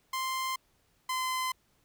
sawtooth tone pair in turn, 1046 / 1028.6 Hz, C6 / C6, -1 / -30 cents, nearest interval unison, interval 29 cents, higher first, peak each -27 / -26 dBFS, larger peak second, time 0.13-0.56 / 1.09-1.52 s, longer neither, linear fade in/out 5 ms, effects pink hiss -70 dBFS RMS until 1.84 s

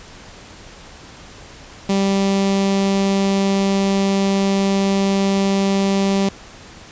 sawtooth tone with notch filter, 196 Hz, G3, in tune, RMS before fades -17 dBFS, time 1.89-6.29 s, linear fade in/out 5 ms, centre 1500 Hz, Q 1.4, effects pink hiss -40 dBFS RMS until 6.91 s + resampled to 16000 Hz

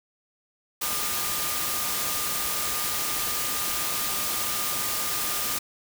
sine tone in noise, 1211 Hz, D#6, 47 cents flat, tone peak -37 dBFS, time 0.81-5.59 s, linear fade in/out 10 ms, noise white, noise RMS -28 dBFS, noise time 0.81-5.59 s, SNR -12 dB, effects none

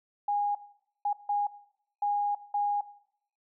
sine tone bursts at uneven times, 820 Hz, G#5, 22 cents flat, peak -25 dBFS, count 5, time 0.28-0.55 / 1.05-1.13 / 1.29-1.47 / 2.02-2.35 / 2.54-2.81 s, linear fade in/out 5 ms, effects noise-tail reverb RT60 0.7 s tail -18 dB re dry

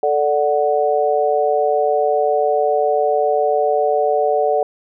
sine chord, D major, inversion second, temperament equal, 440 / 587.3 / 740 Hz, A4 / D5 / F#5, 0 / 0 / 0 cents, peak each -18 dBFS, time 0.03-4.63 s, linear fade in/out 2 ms, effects none

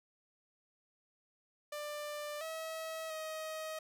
sawtooth tone with pitch steps, 593 / 643 / 630 Hz, D5 / E5 / D#5, +17 / -43 / +21 cents, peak -36 dBFS, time 1.72-3.79 s, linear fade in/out 5 ms, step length 690 ms, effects none

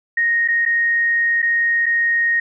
sine tone with dropouts, 1864.7 Hz, A#6, in tune, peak -14 dBFS, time 0.17-2.4 s, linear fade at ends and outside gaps 5 ms, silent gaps 0.478-0.484 / 0.653-0.66 / 1.42-1.426 / 1.859-1.863 s, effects none

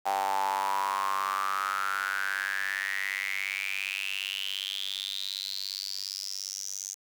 sawtooth tone with high-pass filter sweep, 97.3 Hz, G2, 12 cents flat, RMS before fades -32 dBFS, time 0.05-6.95 s, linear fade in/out 20 ms, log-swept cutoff 780 to 6400 Hz, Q 9.1, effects 8-bit

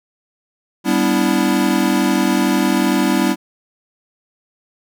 square chord, E minor seventh, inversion first, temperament equal with one note detuned, 196 / 246.9 / 289.3 / 329.6 Hz, G3 / B3 / D4 / E4, 0 / 0 / -26 / 0 cents, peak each -20 dBFS, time 0.84-3.36 s, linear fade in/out 50 ms, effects none

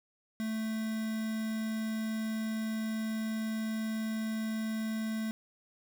triangle tone with quantisation, 220.3 Hz, A3, 2 cents sharp, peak -30 dBFS, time 0.4-5.31 s, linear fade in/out 0 ms, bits 7, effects none

